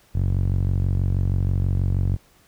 sawtooth tone with band-pass filter, 46.25 Hz, F#1, in tune, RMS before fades -21 dBFS, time 0.14-2.17 s, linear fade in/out 20 ms, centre 100 Hz, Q 1.8, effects pink hiss -57 dBFS RMS until 2.47 s

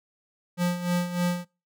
square tone with tremolo, 176.5 Hz, F3, 19 cents sharp, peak -22 dBFS, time 0.57-1.45 s, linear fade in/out 50 ms, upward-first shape sine, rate 3.3 Hz, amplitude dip 70%, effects noise-tail reverb RT60 0.3 s tail -25 dB re dry

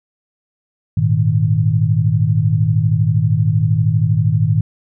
sine chord, Ab suspended second, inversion none, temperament equal, 103.83 / 116.54 / 155.56 Hz, Ab2 / Bb2 / Eb3, 0 / 0 / 0 cents, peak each -16 dBFS, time 0.97-4.61 s, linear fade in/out 5 ms, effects none

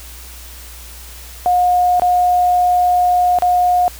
sine tone with dropouts, 718 Hz, F5, 48 cents sharp, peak -10 dBFS, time 1.46-3.88 s, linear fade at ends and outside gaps 0 ms, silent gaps 1.997-2.02 / 3.387-3.422 s, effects added 60 Hz sine -35 dBFS peak until 3.99 s + white hiss -37 dBFS RMS until 3.99 s

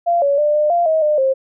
sine tone with pitch steps, 689 / 564 / 595 / 601 / 692 / 635 / 603 / 532 Hz, F5 / C#5 / D5 / D5 / F5 / D#5 / D5 / C5, -24 / +30 / +22 / +40 / -16 / +35 / +46 / +29 cents, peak -12 dBFS, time 0.06-1.34 s, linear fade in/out 20 ms, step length 160 ms, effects none

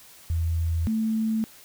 sine tone pair in turn, 82.7 / 220.8 Hz, E2 / A3, +6 / +6 cents, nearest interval octave + perfect fourth, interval 1700 cents, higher second, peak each -22 dBFS, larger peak neither, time 0.3-0.87 / 0.87-1.44 s, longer neither, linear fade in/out 0 ms, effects white hiss -50 dBFS RMS until 1.64 s

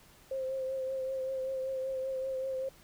sine tone with vibrato, 527 Hz, C5, 12 cents sharp, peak -32 dBFS, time 0.31-2.69 s, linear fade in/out 5 ms, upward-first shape triangle, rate 5.2 Hz, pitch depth 31 cents each way, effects pink hiss -59 dBFS RMS until 2.83 s

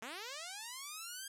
5% pulse linear sweep, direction up, 208.1 to 1621 Hz, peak -32 dBFS, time 0.02-1.28 s, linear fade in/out 5 ms, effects low-pass 12000 Hz 12 dB/octave

